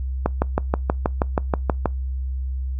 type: click train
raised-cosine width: 1 ms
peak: -4 dBFS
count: 11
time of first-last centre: 0.26-1.857 s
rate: 6.26 Hz
effects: noise-tail reverb RT60 0.2 s tail -25 dB re dry + added 65 Hz sine -23 dBFS peak until 2.79 s